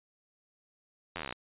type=slowing click train; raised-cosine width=0.3 ms; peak=-20 dBFS; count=13; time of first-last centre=1.16-1.325 s; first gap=11 ms; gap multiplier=1.04; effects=resampled to 8000 Hz